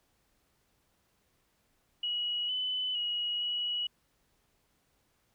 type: tone with pitch steps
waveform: sine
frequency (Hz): 2913 / 3010 / 2903 / 2922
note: F#7 / F#7 / F#7 / F#7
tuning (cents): -28 / +29 / -34 / -22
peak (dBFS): -30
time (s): 2.03-3.87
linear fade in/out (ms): 5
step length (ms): 460
effects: pink hiss -73 dBFS RMS until 5.34 s